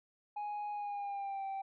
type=tone with pitch glide; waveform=sine; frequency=830.6 to 779.5 Hz; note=G#5 to G5; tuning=0 to -10 cents; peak=-34 dBFS; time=0.36-1.62 s; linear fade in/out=10 ms; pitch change=-110 cents; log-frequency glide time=0.72-1.45 s; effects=tanh soft clip ceiling -36 dBFS